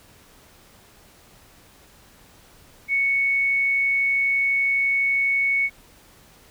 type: tone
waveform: sine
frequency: 2217 Hz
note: C#7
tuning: in tune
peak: -18 dBFS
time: 2.88-5.7 s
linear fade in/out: 50 ms
effects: pink hiss -52 dBFS RMS until 6.5 s